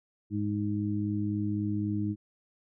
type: harmonic tone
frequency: 103.83 Hz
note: G#2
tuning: in tune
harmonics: 1 / 2 / 3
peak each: -32 / -32 / -32 dBFS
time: 0.3-2.16 s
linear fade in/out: 50 ms
effects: none